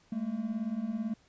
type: beating tone pair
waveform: triangle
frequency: 207.7 / 225.7 Hz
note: G#3 / A3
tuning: 0 / +44 cents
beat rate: 18 Hz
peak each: -34 / -31 dBFS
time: 0.12-1.14 s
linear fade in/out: 5 ms
effects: pink hiss -65 dBFS RMS until 1.28 s + resampled to 16000 Hz